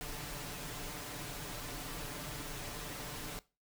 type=noise with comb filter; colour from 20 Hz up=pink; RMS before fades=-43 dBFS; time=0.01-3.39 s; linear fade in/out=0 ms; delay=6.8 ms; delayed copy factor=+0.65; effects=noise-tail reverb RT60 0.3 s tail -20 dB re dry